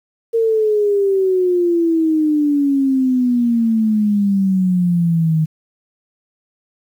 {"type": "exponential sweep", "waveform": "sine", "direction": "down", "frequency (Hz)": [460.6, 155.56], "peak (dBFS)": -12, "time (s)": [0.33, 5.46], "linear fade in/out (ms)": 20, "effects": ["8-bit"]}